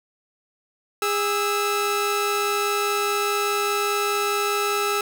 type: tone pair together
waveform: sawtooth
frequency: 408.4 / 1310.1 Hz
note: G#4 / E6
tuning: -29 / -11 cents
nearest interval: octave + minor sixth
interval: 2018 cents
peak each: -20 dBFS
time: 1.02-5.01 s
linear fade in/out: 2 ms
effects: none